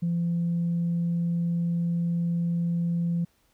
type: tone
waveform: sine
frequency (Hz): 170.6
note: F3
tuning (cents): -40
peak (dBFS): -22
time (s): 0.02-3.25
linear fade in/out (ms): 10
effects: tanh soft clip ceiling -20 dBFS + pink hiss -67 dBFS RMS until 3.53 s